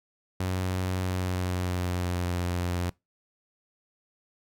sawtooth tone with pitch glide, 92.5 to 88.48 Hz, F#2 to F2, 0 to +23 cents, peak -23 dBFS, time 0.4-2.9 s, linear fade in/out 5 ms, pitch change -77 cents, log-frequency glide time 1-2.31 s, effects noise-tail reverb RT60 0.2 s tail -23 dB re dry

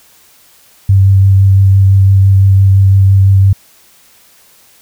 sine tone with vibrato, 97.1 Hz, G2, 16 cents flat, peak -3 dBFS, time 0.89-3.53 s, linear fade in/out 5 ms, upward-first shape sine, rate 5.9 Hz, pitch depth 14 cents each way, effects white hiss -45 dBFS RMS until 4.81 s

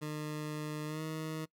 20% pulse tone with pitch glide, 151.8 to 157.61 Hz, D#3 to D#3, -42 to +23 cents, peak -32 dBFS, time 0.01-1.46 s, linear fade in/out 20 ms, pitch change +65 cents, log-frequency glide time 0.86-1.02 s, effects noise-tail reverb RT60 0.1 s tail -23 dB re dry

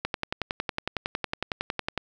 click train, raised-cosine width 0.3 ms, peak -11 dBFS, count 22, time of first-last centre 0.05-1.977 s, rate 10.9 Hz, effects none

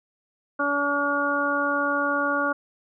harmonic tone, 285.8 Hz, D4, 47 cents flat, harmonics 1 / 2 / 3 / 4 / 5, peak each -29 / -28 / -33 / -27 / -25 dBFS, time 0.59-2.53 s, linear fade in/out 10 ms, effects none

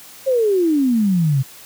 sine exponential sweep, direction down, 548 to 127.8 Hz, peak -13 dBFS, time 0.26-1.43 s, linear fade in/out 20 ms, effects white hiss -41 dBFS RMS until 1.65 s + high-pass 60 Hz 12 dB/octave

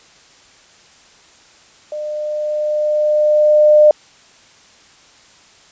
sine tone with level ramp, 603 Hz, D5, 46 cents sharp, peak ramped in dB -22 to -4 dBFS, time 1.92-3.91 s, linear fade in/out 2 ms, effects white hiss -47 dBFS RMS until 5.71 s + resampled to 16000 Hz

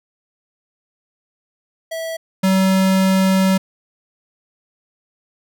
square tone pair in turn, 653 / 190.14 Hz, E5 / F#3, -17 / +47 cents, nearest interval octave + major sixth, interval 2136 cents, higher first, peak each -24 / -13 dBFS, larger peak second, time 1.91-2.17 / 2.43-3.58 s, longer second, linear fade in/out 10 ms, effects none

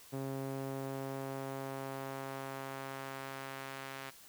sawtooth tone with band-pass filter sweep, 135.2 Hz, C#3, 43 cents flat, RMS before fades -42 dBFS, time 0.12-4.11 s, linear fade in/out 20 ms, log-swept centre 370 to 2000 Hz, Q 0.75, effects white hiss -57 dBFS RMS until 4.28 s

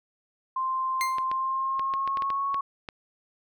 sine tone with pitch glide, 1046.5 to 1108.1 Hz, C6 to C#6, 0 to -1 cents, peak -25 dBFS, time 0.56-2.61 s, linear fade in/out 5 ms, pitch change +99 cents, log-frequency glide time 1.26-2.48 s
sawtooth tone with exponential decay, 2100 Hz, C7, 6 cents sharp, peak -22 dBFS, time 1.01-1.24 s, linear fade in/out 0 ms, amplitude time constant 50 ms
clicks, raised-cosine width 0.3 ms, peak -20 dBFS, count 10, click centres 1.184 / 1.315 / 1.795 / 1.938 / 2.076 / 2.172 / 2.222 / 2.303 / 2.544 / 2.888 s
effects none

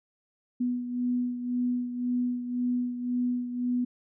sine beating tone pair, 245.9 / 247.8 Hz, B3 / B3, -7 / +6 cents, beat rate 1.9 Hz, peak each -27 / -34 dBFS, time 0.6-3.85 s, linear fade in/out 10 ms, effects none

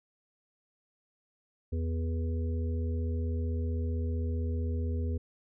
harmonic tone with a mistuned harmonic, 82.41 Hz, E2, in tune, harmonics 1 / 3 / 5 / 6, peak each -29 / -39 / -43 / -45 dBFS, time 1.72-5.18 s, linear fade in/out 10 ms, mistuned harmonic 6, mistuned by -24 cents, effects none

